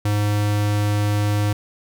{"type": "tone", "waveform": "square", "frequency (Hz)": 103.83, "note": "G#2", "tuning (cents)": 0, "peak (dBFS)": -18, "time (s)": [0.05, 1.53], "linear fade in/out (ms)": 5, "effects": []}